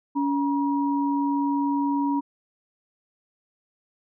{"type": "tone pair together", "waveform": "sine", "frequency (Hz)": [281.9, 955.3], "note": ["C#4", "A#5"], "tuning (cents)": [29, 42], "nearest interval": "octave + major sixth", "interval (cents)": 2113, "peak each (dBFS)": [-22, -27], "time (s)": [0.15, 2.21], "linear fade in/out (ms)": 20, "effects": []}